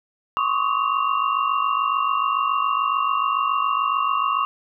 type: tone cluster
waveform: sine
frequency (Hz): 1033 / 1088 / 1135 / 1255 / 2777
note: C6 / C#6 / C#6 / D#6 / F7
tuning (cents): -22 / -33 / +41 / +15 / -10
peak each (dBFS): -29 / -25 / -22 / -25 / -31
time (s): 0.37-4.45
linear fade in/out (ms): 0
effects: none